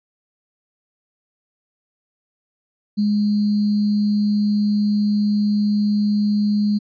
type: tone with sample-and-hold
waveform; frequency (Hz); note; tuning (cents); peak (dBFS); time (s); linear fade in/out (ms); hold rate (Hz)
sine; 207.7; G#3; 0; -15; 2.97-6.79; 20; 4410
effects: resampled to 11025 Hz